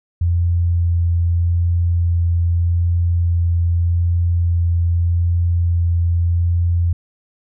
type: tone with vibrato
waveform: sine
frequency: 85.8 Hz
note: F2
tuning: 30 cents flat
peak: -13 dBFS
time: 0.21-6.93 s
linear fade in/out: 5 ms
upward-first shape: sine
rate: 0.82 Hz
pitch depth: 9 cents each way
effects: none